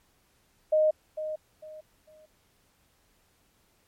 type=tone with echo; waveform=sine; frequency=619 Hz; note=D#5; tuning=9 cents flat; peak=-19 dBFS; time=0.72-0.91 s; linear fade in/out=10 ms; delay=450 ms; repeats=3; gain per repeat=-11 dB; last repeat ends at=2.26 s; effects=pink hiss -67 dBFS RMS until 3.87 s + MP3 64 kbps